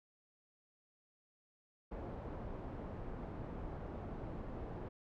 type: low-pass noise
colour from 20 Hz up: pink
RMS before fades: -45 dBFS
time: 1.91-4.89 s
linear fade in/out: 10 ms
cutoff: 790 Hz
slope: 12 dB/octave
effects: none